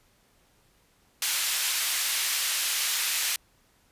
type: high-pass noise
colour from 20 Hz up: pink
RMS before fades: -27 dBFS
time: 1.22-3.36 s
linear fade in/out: 2 ms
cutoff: 2300 Hz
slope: 12 dB/octave
effects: pink hiss -64 dBFS RMS until 3.91 s + resampled to 32000 Hz